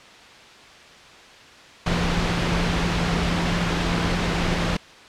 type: tone in noise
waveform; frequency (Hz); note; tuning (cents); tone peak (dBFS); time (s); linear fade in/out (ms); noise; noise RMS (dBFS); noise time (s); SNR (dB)
sine; 171.6; F3; -30; -25; 1.86-4.77; 5; pink; -23; 1.86-4.77; -5
effects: white hiss -45 dBFS RMS until 5.08 s + low-pass 4000 Hz 12 dB/octave